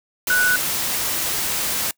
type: tone in noise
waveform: sine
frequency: 1480 Hz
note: F#6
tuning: in tune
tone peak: -15 dBFS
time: 0.3-0.56 s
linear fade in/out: 2 ms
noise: white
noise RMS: -23 dBFS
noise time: 0.27-1.91 s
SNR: +5 dB
effects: noise-tail reverb RT60 0.1 s tail -23 dB re dry